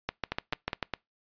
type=two click trains; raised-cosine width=0.3 ms; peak=-14 / -13 dBFS; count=4 / 6; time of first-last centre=0.32-0.937 / 0.09-0.827 s; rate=4.86 / 6.78 Hz; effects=noise-tail reverb RT60 0.2 s tail -25 dB re dry + resampled to 11025 Hz